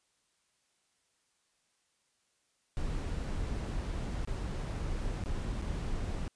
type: noise with dropouts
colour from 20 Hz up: brown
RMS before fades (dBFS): -35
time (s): 2.77-6.28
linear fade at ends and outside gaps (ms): 0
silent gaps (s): 4.249-4.274 / 5.238-5.259 / 5.616-5.622
effects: white hiss -75 dBFS RMS until 6.35 s + resampled to 22050 Hz